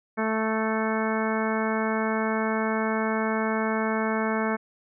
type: harmonic tone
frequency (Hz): 220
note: A3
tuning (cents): 0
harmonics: 1 / 2 / 3 / 4 / 5 / 6 / 7 / 8 / 10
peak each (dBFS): -27 / -30 / -32 / -33 / -34 / -35 / -35 / -36 / -37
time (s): 0.17-4.57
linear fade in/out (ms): 20
effects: none